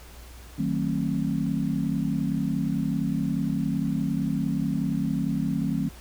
sine chord, D# diminished seventh, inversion none, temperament just, 155.56 / 186.68 / 224 / 268.8 Hz, D#3 / F#3 / A3 / C4, 0 / +16 / +31 / +47 cents, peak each -29 dBFS, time 0.58-5.89 s, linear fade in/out 10 ms, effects added 60 Hz sine -44 dBFS peak until 6 s + pink hiss -49 dBFS RMS until 6 s

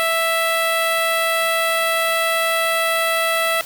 10% pulse tone with notch filter, 659.3 Hz, E5, in tune, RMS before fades -19 dBFS, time 0-3.61 s, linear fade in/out 0 ms, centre 5900 Hz, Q 0.7, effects white hiss -35 dBFS RMS until 3.65 s

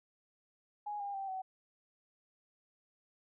sine tone with pitch steps, 830.6 / 805.1 / 780.4 / 756.4 Hz, G#5 / G5 / G5 / F#5, 0 / +46 / -8 / +38 cents, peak -37 dBFS, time 0.86-1.42 s, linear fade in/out 10 ms, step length 140 ms, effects none

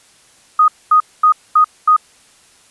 sine tone bursts, 1244.5 Hz, D#6, in tune, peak -6 dBFS, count 5, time 0.59-1.965 s, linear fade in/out 5 ms, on 91 ms, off 230 ms, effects white hiss -49 dBFS RMS until 2.7 s + resampled to 24000 Hz

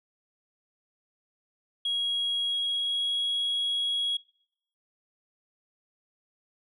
sine tone with pitch glide, 3300 to 3319 Hz, G#7 to G#7, -12 to -2 cents, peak -24 dBFS, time 1.85-4.17 s, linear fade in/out 5 ms, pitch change +10 cents, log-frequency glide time 2.46-3.18 s, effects noise-tail reverb RT60 0.7 s tail -24 dB re dry + tanh soft clip ceiling -23 dBFS

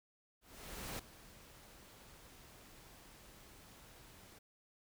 pink noise with ADSR envelope, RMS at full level -43 dBFS, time 0.41-4.39 s, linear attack 580 ms, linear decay 6 ms, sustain -16 dB, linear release 10 ms, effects none

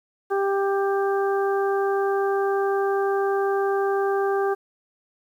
harmonic tone, 394.5 Hz, G4, 11 cents sharp, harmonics 1 / 2 / 3 / 4, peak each -21 / -27 / -31 / -33 dBFS, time 0.3-4.55 s, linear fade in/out 20 ms, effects 9-bit

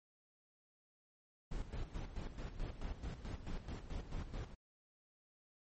brown noise with tremolo, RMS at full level -42 dBFS, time 1.51-4.55 s, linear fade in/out 10 ms, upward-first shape square, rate 4.6 Hz, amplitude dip 65%, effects MP3 32 kbps

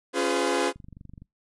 sawtooth chord, C# dominant seventh, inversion none, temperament equal with one note detuned, 277.2 / 349.2 / 415.3 / 505.7 Hz, C#4 / E#4 / G#4 / B4, 0 / 0 / 0 / +41 cents, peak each -26 / -24 / -25 / -24 dBFS, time 0.13-0.73 s, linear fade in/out 50 ms
click train, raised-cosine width 5 ms, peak -32 dBFS, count 12, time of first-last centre 0.76-1.22 s, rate 23.9 Hz
effects noise-tail reverb RT60 0.2 s tail -26 dB re dry + resampled to 24000 Hz

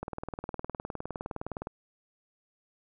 click train, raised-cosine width 1 ms, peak -21 dBFS, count 33, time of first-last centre 0.03-1.671 s, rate 19.5 Hz, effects none

